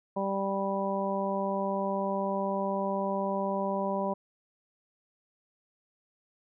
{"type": "harmonic tone", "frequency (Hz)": 196, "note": "G3", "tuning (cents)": 0, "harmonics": [1, 2, 3, 4, 5], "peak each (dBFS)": [-33, -36, -32, -37, -34], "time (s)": [0.16, 4.14], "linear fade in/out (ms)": 10, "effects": []}